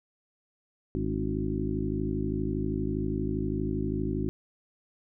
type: harmonic tone with a mistuned harmonic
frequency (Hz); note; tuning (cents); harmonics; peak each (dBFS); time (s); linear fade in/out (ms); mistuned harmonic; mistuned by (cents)
52.5; G#1; +19; 1 / 2 / 3 / 4 / 5 / 6 / 7; -35 / -35 / -35 / -35 / -35 / -35 / -35; 0.95-4.29; 0; 5; +61
effects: none